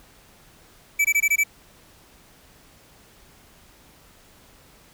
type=tone bursts; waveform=square; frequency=2308 Hz; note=D7; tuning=31 cents flat; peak=-17 dBFS; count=6; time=0.99-1.438 s; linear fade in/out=10 ms; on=58 ms; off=20 ms; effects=pink hiss -53 dBFS RMS until 4.93 s